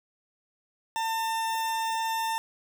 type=tone; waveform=40% pulse; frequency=899 Hz; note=A5; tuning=37 cents sharp; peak=-26 dBFS; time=0.96-2.38 s; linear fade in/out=0 ms; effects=none